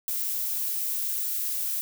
violet noise, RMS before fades -29 dBFS, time 0.08-1.81 s, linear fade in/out 0 ms, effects none

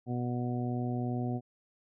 harmonic tone, 122.6 Hz, B2, 12 cents flat, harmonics 1 / 2 / 3 / 4 / 5 / 6, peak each -33 / -34 / -41 / -47 / -46 / -42 dBFS, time 0.06-1.41 s, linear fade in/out 50 ms, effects none

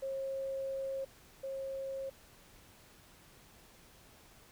sine tone pair in turn, 539 / 539 Hz, C#5 / C#5, -49 / -49 cents, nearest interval unison, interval 0 cents, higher neither, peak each -35 / -37 dBFS, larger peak first, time 0.02-1.05 / 1.43-2.1 s, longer first, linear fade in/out 10 ms, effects pink hiss -60 dBFS RMS until 4.51 s

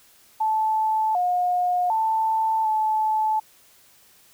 sine tone with pitch steps, 873 / 718 / 885 / 868 Hz, A5 / F5 / A5 / A5, -14 / +48 / +10 / -24 cents, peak -19 dBFS, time 0.4-3.4 s, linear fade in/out 10 ms, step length 750 ms, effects white hiss -55 dBFS RMS until 4.33 s

